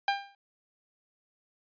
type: tone with exponential decay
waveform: sawtooth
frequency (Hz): 798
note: G5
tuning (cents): +31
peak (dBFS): -18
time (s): 0.08-0.35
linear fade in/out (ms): 2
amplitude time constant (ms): 58
effects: resampled to 11025 Hz